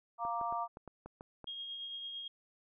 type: chord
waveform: sine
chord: Bb major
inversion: second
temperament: equal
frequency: 698.5 / 932.3 / 1174.7 Hz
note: F5 / Bb5 / D6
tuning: 0 / 0 / 0 cents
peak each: -38 dBFS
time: 0.18-0.68 s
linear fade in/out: 50 ms
type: clicks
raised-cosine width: 1 ms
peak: -33 dBFS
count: 8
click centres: 0.251 / 0.413 / 0.525 / 0.771 / 0.877 / 1.06 / 1.209 / 1.443 s
type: tone with tremolo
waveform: sine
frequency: 3255 Hz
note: G#7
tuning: 36 cents flat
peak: -39 dBFS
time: 1.47-2.28 s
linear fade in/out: 5 ms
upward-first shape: triangle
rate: 8.9 Hz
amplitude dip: 35%
effects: none